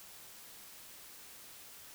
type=silence; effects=white hiss -53 dBFS RMS until 1.94 s